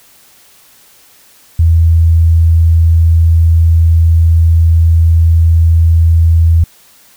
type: tone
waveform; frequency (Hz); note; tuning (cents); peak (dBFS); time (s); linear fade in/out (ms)
sine; 82.41; E2; 0; -4; 1.59-6.64; 5
effects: white hiss -44 dBFS RMS until 7.16 s

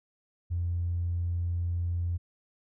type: tone with tanh clipping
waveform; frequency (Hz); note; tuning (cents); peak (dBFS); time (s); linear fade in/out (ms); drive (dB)
triangle; 86.6; F2; -14; -27; 0.5-2.18; 20; 4
effects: none

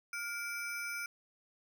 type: ring-modulated tone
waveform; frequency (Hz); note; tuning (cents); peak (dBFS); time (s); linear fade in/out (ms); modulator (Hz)
square; 1864.7; A#6; 0; -35; 0.13-1.06; 2; 455
effects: none

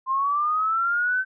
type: linear sweep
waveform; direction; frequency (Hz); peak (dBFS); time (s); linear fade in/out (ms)
sine; up; 1042 to 1540; -20; 0.06-1.25; 50
effects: none

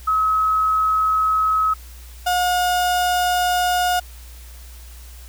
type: tone pair in turn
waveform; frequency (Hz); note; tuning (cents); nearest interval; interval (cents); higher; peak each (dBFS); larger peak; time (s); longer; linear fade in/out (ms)
sine / 35% pulse; 1281 / 718.9; E6 / F5; -50 / +50; minor seventh; 1000; first; -15; neither; 0.07-1.74 / 2.26-4; second; 10
effects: added 60 Hz sine -37 dBFS peak until 5.28 s + white hiss -46 dBFS RMS until 5.28 s

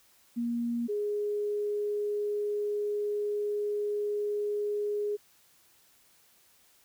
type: tone pair in turn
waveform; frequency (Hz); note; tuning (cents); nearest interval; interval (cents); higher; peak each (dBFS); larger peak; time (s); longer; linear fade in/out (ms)
sine; 236.3 / 414.8; A#3 / G#4; +24 / -2; minor seventh; 974; second; -28; neither; 0.36-0.88 / 0.88-5.17; second; 20
effects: white hiss -63 dBFS RMS until 6.84 s

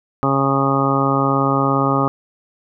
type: harmonic tone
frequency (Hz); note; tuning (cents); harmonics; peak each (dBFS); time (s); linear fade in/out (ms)
137.1; C#3; -19; 1 / 2 / 3 / 4 / 5 / 6 / 7 / 8 / 9; -21 / -20 / -24 / -24 / -28 / -24 / -29 / -24 / -20; 0.23-2.08; 0
effects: none

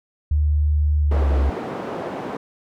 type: tone with pitch glide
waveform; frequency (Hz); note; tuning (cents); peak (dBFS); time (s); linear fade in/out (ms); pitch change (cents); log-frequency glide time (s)
sine; 74.7 to 68.5; D2 to C#2; +30 to -20; -15; 0.31-1.5; 5; -150; 1-1.36
type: band-pass noise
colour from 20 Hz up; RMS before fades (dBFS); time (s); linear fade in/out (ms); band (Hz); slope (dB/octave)
white; -29; 1.11-2.37; 5; 170 to 630; 12
effects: none

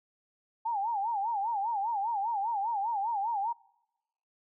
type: tone with vibrato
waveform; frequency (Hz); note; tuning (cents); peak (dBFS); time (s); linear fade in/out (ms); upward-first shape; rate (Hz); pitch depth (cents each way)
sine; 860; A5; -40; -28; 0.65-3.53; 10; sine; 5; 170
effects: noise-tail reverb RT60 0.9 s tail -25 dB re dry

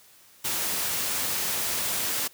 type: noise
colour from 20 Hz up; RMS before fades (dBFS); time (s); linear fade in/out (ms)
white; -28; 0.44-2.28; 10
effects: white hiss -55 dBFS RMS until 2.33 s + high-pass 60 Hz 12 dB/octave

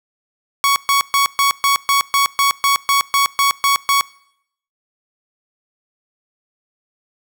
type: tone bursts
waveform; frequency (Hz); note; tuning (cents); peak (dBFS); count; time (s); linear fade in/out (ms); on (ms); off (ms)
sawtooth; 1116; C#6; +11; -8; 14; 0.64-4.01; 0; 120; 130
effects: noise-tail reverb RT60 0.7 s tail -22 dB re dry

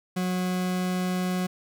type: tone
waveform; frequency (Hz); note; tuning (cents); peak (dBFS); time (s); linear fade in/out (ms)
40% pulse; 182.6; F#3; -23; -24; 0.16-1.47; 10
effects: none

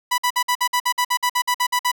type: tone bursts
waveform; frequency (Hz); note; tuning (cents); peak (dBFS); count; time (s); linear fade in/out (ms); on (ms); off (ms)
sawtooth; 987.8; B5; 0; -13; 15; 0.11-1.917; 10; 71; 53
effects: none

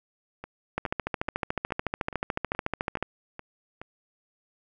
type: two click trains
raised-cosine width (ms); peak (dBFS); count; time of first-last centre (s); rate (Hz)
0.5; -23 / -12; 9 / 32; 0.44-3.816 / 0.78-3.026; 2.37 / 13.8
effects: none

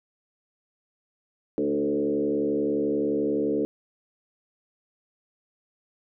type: tone with frequency modulation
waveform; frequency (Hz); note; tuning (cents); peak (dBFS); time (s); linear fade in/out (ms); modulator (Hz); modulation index
sine; 370; F#4; 0; -22; 1.58-3.65; 0; 71.5; 1.8
effects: none

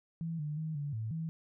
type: tone with pitch steps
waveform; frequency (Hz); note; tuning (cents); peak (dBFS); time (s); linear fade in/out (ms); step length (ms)
sine; 164.9 / 149.6 / 157.8 / 144.5 / 110.5 / 161.9; E3 / D3 / D#3 / D3 / A2 / E3; +1 / +32 / +25 / -28 / +8 / -31; -34; 0.21-1.29; 0; 180
effects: none

